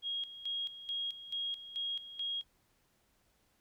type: tone with tremolo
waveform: sine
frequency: 3275 Hz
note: G#7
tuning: 25 cents flat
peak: -34 dBFS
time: 0.02-2.44 s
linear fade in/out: 50 ms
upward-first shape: square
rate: 2.3 Hz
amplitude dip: 75%
effects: pink hiss -73 dBFS RMS until 3.6 s